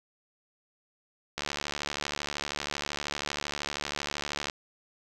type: click train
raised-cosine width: 0.2 ms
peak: -14 dBFS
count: 228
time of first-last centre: 1.38-4.498 s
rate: 72.8 Hz
effects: none